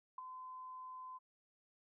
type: tone with ADSR envelope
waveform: sine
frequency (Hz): 1024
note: C6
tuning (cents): -38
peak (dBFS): -40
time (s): 0.18-1.19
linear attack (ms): 4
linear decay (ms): 12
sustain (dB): -7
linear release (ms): 25
effects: none